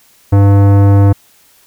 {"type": "tone with tanh clipping", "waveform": "sine", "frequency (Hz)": 99.8, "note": "G2", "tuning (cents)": 32, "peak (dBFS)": -6, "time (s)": [0.32, 1.13], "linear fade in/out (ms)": 10, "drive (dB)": 18, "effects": ["white hiss -48 dBFS RMS until 1.66 s"]}